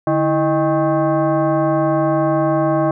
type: tone with frequency modulation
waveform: sine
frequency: 146.83 Hz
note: D3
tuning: in tune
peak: -13 dBFS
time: 0.07-2.91 s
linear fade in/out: 2 ms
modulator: 473 Hz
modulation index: 1.7
effects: none